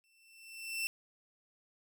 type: tone with exponential growth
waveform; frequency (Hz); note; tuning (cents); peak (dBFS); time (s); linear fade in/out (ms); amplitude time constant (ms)
sawtooth; 2681; E7; +29; -28; 0.04-0.87; 0; 180
effects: none